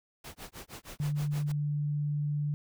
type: noise with tremolo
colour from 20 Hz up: pink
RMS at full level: -43 dBFS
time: 0.24-1.52 s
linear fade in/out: 5 ms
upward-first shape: sine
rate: 6.4 Hz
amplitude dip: 100%
type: tone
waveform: sine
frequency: 147.1 Hz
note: D3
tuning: 3 cents sharp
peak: -28 dBFS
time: 1-2.54 s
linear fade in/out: 0 ms
effects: none